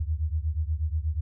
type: beating tone pair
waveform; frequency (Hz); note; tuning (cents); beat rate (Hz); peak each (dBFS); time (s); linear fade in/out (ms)
sine; 75 / 83.3; D2 / E2; +37 / +19; 8.3; -27 / -29; 0-1.21; 10
effects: none